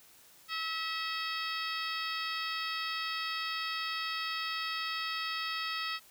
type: harmonic tone with a mistuned harmonic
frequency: 648 Hz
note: E5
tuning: 30 cents flat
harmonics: 2 / 3 / 4 / 5 / 6 / 7 / 8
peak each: -38 / -40 / -41 / -42 / -43 / -43 / -44 dBFS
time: 0.48-6 s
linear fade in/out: 50 ms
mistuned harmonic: 6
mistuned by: -41 cents
effects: white hiss -59 dBFS RMS until 6.1 s